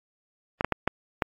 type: clicks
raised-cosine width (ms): 0.5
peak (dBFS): -8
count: 5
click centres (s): 0.609 / 0.646 / 0.723 / 0.876 / 1.222
effects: AAC 32 kbps